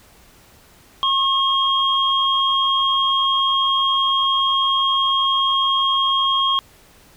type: tone pair together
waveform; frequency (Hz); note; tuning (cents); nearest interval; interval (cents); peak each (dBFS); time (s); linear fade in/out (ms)
sine; 1083 / 3245; C#6 / G#7; -41 / -41; octave + perfect fifth; 1900; -18; 1.03-6.59; 0
effects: pink hiss -50 dBFS RMS until 7.16 s